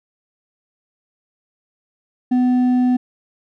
sine tone with hard clipping, 250 Hz, B3, 21 cents sharp, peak -14 dBFS, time 2.31-2.97 s, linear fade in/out 10 ms, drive 4 dB, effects none

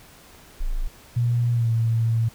sine tone, 27.42 Hz, A0, 5 cents flat, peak -21 dBFS, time 0.6-0.88 s, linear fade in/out 10 ms
sine tone with pitch glide, 119.6 to 114.13 Hz, A#2 to A#2, +45 to -36 cents, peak -18 dBFS, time 1.16-2.29 s, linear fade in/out 10 ms, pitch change -81 cents, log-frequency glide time 1.52-1.7 s
effects pink hiss -49 dBFS RMS until 2.34 s

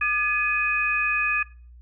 sine tone cluster, 1209 / 1702 / 2502 Hz, D6 / G#6 / D#7, +50 / +42 / +9 cents, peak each -29 / -25 / -23 dBFS, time 0.01-1.43 s, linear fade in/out 5 ms, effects noise-tail reverb RT60 0.4 s tail -21 dB re dry + added 60 Hz sine -44 dBFS peak until 1.81 s

